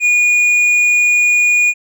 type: tone with hard clipping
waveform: triangle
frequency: 2447 Hz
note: D#7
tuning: 29 cents flat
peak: -10 dBFS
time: 0-1.74 s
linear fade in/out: 50 ms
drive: 8 dB
effects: none